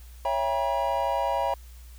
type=chord; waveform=triangle; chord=C# diminished seventh; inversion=none; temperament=just; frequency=554.4 / 665.2 / 798.3 / 957.9 Hz; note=C#5 / E5 / G5 / Bb5; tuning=0 / +16 / +31 / +47 cents; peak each=-28 / -28 / -28 / -26 dBFS; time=0.25-1.54 s; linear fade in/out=2 ms; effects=added 60 Hz sine -43 dBFS peak until 1.98 s + white hiss -56 dBFS RMS until 1.98 s